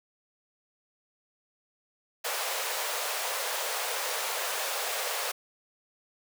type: high-pass noise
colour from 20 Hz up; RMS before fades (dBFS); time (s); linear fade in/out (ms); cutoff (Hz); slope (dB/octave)
pink; -32; 2.24-5.32; 10; 470; 48
effects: none